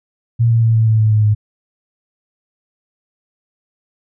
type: tone with pitch steps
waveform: sine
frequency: 116.54 / 114.94 / 113.35 / 111.79 / 110.25 / 108.74 / 107.24 / 105.76 Hz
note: A#2 / A#2 / A#2 / A2 / A2 / A2 / A2 / G#2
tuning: 0 / -24 / -48 / +28 / +4 / -20 / -44 / +32 cents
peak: -9 dBFS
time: 0.39-1.35 s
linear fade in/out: 20 ms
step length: 120 ms
effects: none